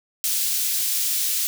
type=high-pass noise; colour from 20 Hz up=white; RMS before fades=-23 dBFS; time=0.24-1.47 s; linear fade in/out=0 ms; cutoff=3600 Hz; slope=12 dB/octave; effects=none